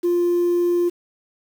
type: tone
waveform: sine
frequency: 349.2 Hz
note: F4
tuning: in tune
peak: -14 dBFS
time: 0.03-0.9 s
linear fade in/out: 20 ms
effects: tanh soft clip ceiling -14 dBFS + 7-bit